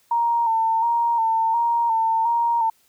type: tone with vibrato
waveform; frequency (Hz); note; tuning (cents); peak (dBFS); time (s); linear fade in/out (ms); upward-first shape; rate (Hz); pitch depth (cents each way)
sine; 918; A#5; -27; -17; 0.11-2.7; 5; square; 1.4; 35
effects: white hiss -61 dBFS RMS until 2.88 s